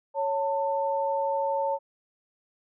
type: tone pair together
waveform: sine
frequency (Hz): 554.4 / 893.9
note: C#5 / A5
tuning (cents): 0 / +27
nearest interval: minor sixth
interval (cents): 827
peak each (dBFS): -27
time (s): 0.14-1.79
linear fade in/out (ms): 50
effects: none